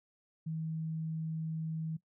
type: tone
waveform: sine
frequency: 160 Hz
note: D#3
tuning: 49 cents sharp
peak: -34 dBFS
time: 0.46-1.97 s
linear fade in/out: 10 ms
effects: noise-tail reverb RT60 0.1 s tail -18 dB re dry